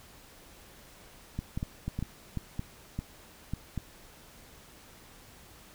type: clicks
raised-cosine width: 5 ms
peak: -20 dBFS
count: 11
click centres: 1.39 / 1.575 / 1.629 / 1.88 / 1.99 / 2.026 / 2.373 / 2.594 / 2.99 / 3.536 / 3.777 s
effects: pink hiss -54 dBFS RMS until 5.74 s